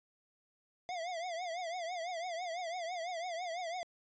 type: tone with vibrato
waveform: square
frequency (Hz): 694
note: F5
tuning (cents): -11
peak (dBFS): -38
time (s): 0.89-3.83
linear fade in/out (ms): 0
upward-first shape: triangle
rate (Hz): 6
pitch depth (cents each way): 140
effects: resampled to 16000 Hz